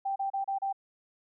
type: tone bursts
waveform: sine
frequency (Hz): 784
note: G5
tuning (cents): 0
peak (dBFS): -28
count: 5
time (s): 0.05-0.728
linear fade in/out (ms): 10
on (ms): 110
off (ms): 32
effects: none